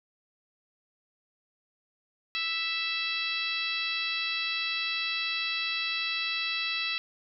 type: harmonic tone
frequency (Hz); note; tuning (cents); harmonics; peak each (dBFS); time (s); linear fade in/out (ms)
659.3; E5; 0; 2 / 3 / 4 / 5 / 6 / 7 / 8; -41 / -38 / -32 / -37 / -34 / -40 / -44; 2.35-6.98; 0
effects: none